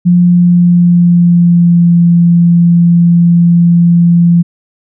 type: tone with pitch glide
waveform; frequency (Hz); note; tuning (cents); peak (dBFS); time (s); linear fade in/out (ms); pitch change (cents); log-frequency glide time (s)
sine; 176.3 to 171.58; F3 to F3; +17 to -30; -3; 0.05-4.43; 20; -47; 0.2-1.96
effects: none